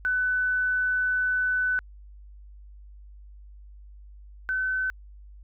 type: tone pair in turn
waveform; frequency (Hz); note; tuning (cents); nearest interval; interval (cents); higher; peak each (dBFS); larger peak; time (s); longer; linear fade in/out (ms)
sine; 1500 / 1519.2; F#6 / F#6; +23 / +45; unison; 22; second; -22 / -24; first; 0.05-1.79 / 4.49-4.9; first; 0
effects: added 50 Hz sine -44 dBFS peak until 5.43 s